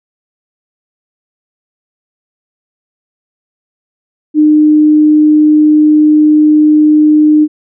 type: tone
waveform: sine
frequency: 303.9 Hz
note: D#4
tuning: 41 cents flat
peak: -3 dBFS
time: 4.34-7.48 s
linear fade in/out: 50 ms
effects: none